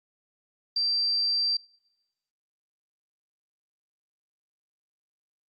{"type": "tone", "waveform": "sine", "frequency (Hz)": 4699, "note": "D8", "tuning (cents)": 0, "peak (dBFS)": -23, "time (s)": [0.76, 1.57], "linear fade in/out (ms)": 5, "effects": ["noise-tail reverb RT60 0.9 s tail -26 dB re dry", "Opus 32 kbps"]}